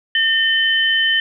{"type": "tone pair together", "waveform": "sine", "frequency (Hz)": [1815, 3052], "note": ["A#6", "G7"], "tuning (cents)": [-47, -47], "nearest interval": "major sixth", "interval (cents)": 900, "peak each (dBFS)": -16, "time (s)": [0.15, 1.2], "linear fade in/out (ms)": 2, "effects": []}